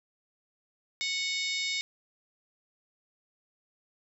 harmonic tone, 737 Hz, F#5, 7 cents flat, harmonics 3 / 4 / 5 / 6 / 7 / 8 / 9 / 10, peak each -33 / -43 / -34 / -40 / -37 / -44 / -49 / -43 dBFS, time 1.01-1.81 s, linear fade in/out 0 ms, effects none

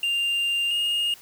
triangle tone pair in turn, 2794 / 2843 Hz, F7 / F7, 0 / +30 cents, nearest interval unison, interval 30 cents, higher second, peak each -20 dBFS, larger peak neither, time 0.03-0.71 / 0.71-1.14 s, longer first, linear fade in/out 2 ms, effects white hiss -49 dBFS RMS until 1.21 s

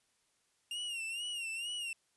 45% pulse tone with vibrato, 2794 Hz, F7, in tune, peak -37 dBFS, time 0.71-1.93 s, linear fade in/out 2 ms, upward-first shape sine, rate 2.2 Hz, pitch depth 91 cents each way, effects white hiss -75 dBFS RMS until 2.16 s + resampled to 24000 Hz

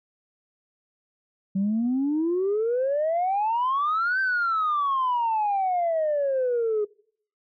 sine exponential two-way sweep, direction up then down, 188.5 to 1568 to 412.5 Hz, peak -20 dBFS, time 1.55-6.85 s, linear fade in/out 10 ms, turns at 4.2 s, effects noise-tail reverb RT60 0.6 s tail -24 dB re dry + tanh soft clip ceiling -18 dBFS

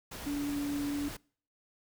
sine tone in noise, 287.6 Hz, D4, 36 cents flat, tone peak -31 dBFS, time 0.26-1.09 s, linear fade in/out 10 ms, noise pink, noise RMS -43 dBFS, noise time 0.11-1.17 s, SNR +9 dB, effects noise-tail reverb RT60 0.5 s tail -25 dB re dry

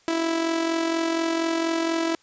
sawtooth tone with amplitude modulation, 329.6 Hz, E4, in tune, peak -16 dBFS, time 0.08-2.15 s, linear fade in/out 0 ms, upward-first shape sine, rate 44.2 Hz, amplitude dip 50%, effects white hiss -59 dBFS RMS until 2.22 s + resampled to 16000 Hz

